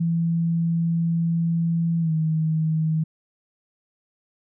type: tone with pitch glide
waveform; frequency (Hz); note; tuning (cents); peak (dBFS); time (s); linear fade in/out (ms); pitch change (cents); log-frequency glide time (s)
sine; 167 to 158.36; E3 to D#3; +23 to +31; -19; 0-3.04; 10; -92; 2-2.12
effects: none